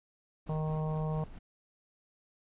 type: noise with tremolo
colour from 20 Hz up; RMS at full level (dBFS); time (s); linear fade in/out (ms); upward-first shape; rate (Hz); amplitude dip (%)
brown; -44; 0.46-1.39; 10; sine; 4.5; 45
type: harmonic tone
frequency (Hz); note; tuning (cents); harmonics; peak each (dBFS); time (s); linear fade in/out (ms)
155.56; D#3; 0; 1 / 3 / 4 / 5 / 6 / 7; -31 / -41 / -43 / -45 / -47 / -48; 0.49-1.24; 2
effects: resampled to 8000 Hz